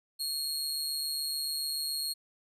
sawtooth tone with amplitude modulation, 4284 Hz, C8, 40 cents sharp, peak -26 dBFS, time 0.19-2.14 s, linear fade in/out 20 ms, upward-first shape sine, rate 147 Hz, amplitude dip 55%, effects resampled to 32000 Hz

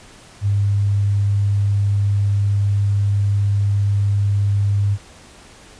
sine tone, 100.9 Hz, G#2, 49 cents flat, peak -14 dBFS, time 0.41-4.98 s, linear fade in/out 50 ms, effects pink hiss -44 dBFS RMS until 5.79 s + resampled to 22050 Hz

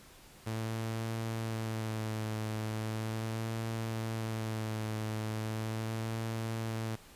sawtooth tone with vibrato, 110.7 Hz, A2, 11 cents sharp, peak -30 dBFS, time 0.46-6.96 s, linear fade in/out 10 ms, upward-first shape sine, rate 0.38 Hz, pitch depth 32 cents each way, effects pink hiss -56 dBFS RMS until 7.15 s + resampled to 32000 Hz

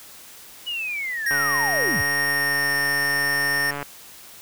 sine linear sweep, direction down, 2960 to 46.44 Hz, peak -25 dBFS, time 0.66-2.03 s, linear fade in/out 20 ms
square tone with pitch glide, 1863 to 1822.6 Hz, A#6 to A#6, -2 to -39 cents, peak -21 dBFS, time 1.26-3.71 s, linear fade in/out 5 ms, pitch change -37 cents, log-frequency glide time 1.97-2.76 s
click train, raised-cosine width 0.5 ms, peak -15 dBFS, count 361, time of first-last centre 1.31-3.827 s, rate 143 Hz
effects white hiss -44 dBFS RMS until 4.41 s

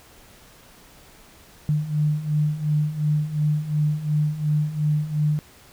sine beating tone pair, 148.9 / 151.7 Hz, D3 / D#3, +24 / -44 cents, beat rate 2.8 Hz, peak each -25 / -21 dBFS, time 1.69-5.39 s, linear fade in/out 0 ms, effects pink hiss -50 dBFS RMS until 5.72 s

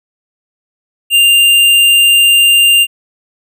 sine tone with hard clipping, 2794 Hz, F7, in tune, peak -6 dBFS, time 1.1-2.87 s, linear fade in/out 50 ms, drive 13 dB, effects none

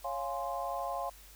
sine chord, Db major seventh, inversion none, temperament equal, 554.4 / 698.5 / 830.6 / 1046.5 Hz, Db5 / F5 / Ab5 / C6, 0 / 0 / 0 / 0 cents, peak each -40 / -37 / -40 / -39 dBFS, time 0.04-1.1 s, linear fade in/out 10 ms, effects added 48 Hz sine -55 dBFS peak until 1.35 s + white hiss -56 dBFS RMS until 1.35 s

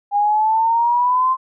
sine exponential sweep, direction up, 809 to 1051 Hz, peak -13 dBFS, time 0.11-1.37 s, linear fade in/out 50 ms, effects none

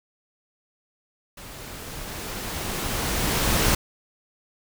pink noise with level ramp, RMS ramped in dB -41 to -20 dBFS, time 1.37-3.75 s, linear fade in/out 5 ms, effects none

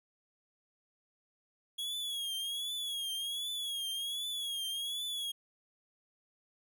45% pulse tone with vibrato, 3322 Hz, G#7, in tune, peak -35 dBFS, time 1.78-5.32 s, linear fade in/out 10 ms, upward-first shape triangle, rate 1.3 Hz, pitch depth 95 cents each way, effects none

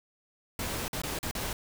pink noise with dropouts, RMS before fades -34 dBFS, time 0.59-1.53 s, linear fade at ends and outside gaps 2 ms, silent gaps 0.881-0.93 / 1.018-1.035 / 1.189-1.229 / 1.312-1.351 s, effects none

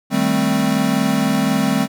square chord, A half-diminished seventh, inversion second, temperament equal, 155.56 / 196 / 220 / 261.6 Hz, Eb3 / G3 / A3 / C4, 0 / 0 / 0 / 0 cents, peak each -25 / -21 / -21 / -20 dBFS, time 0.1-1.88 s, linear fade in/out 50 ms, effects none

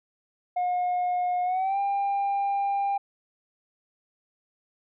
sine tone with pitch glide, 719 to 797.8 Hz, F#5 to G5, -50 to +30 cents, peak -21 dBFS, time 0.56-2.98 s, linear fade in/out 10 ms, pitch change +180 cents, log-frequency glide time 1.44-1.79 s, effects tanh soft clip ceiling -22 dBFS

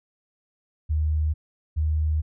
sine tone pair in turn, 77 / 77.34 Hz, D#2 / D#2, -17 / -10 cents, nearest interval unison, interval 7 cents, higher second, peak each -20 dBFS, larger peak neither, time 0.89-1.34 / 1.76-2.22 s, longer second, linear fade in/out 20 ms, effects none

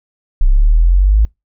sine exponential sweep, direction up, 31.71 to 55 Hz, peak -6 dBFS, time 0.41-1.25 s, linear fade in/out 0 ms, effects noise-tail reverb RT60 0.2 s tail -26 dB re dry

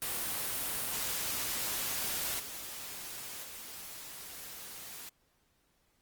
white noise with level steps, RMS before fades -35 / -43 / -46 dBFS, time 0.02-5.09 s, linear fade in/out 0 ms, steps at 2.39 / 3.43 s, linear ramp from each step 10 ms, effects pink hiss -73 dBFS RMS until 6.01 s + Opus 32 kbps

